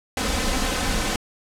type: noise with comb filter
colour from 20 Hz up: pink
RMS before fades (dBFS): -23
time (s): 0.17-1.16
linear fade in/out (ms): 2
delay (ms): 3.9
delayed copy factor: +0.65
effects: low-pass 9000 Hz 12 dB/octave